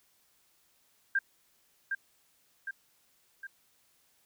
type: tone with echo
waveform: sine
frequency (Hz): 1593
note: G6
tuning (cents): +27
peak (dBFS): -24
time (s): 1.15-1.19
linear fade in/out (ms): 5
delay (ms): 760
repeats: 3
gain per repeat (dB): -5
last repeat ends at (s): 3.47
effects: white hiss -69 dBFS RMS until 4.25 s